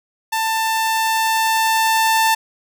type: tone with level ramp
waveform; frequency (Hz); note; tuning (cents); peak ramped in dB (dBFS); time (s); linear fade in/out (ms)
sawtooth; 890; A5; +20; -14 to -9; 0.32-2.35; 10
effects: none